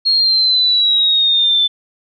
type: exponential sweep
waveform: sine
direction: down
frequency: 4290 to 3510 Hz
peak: -10 dBFS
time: 0.05-1.68 s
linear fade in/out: 20 ms
effects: none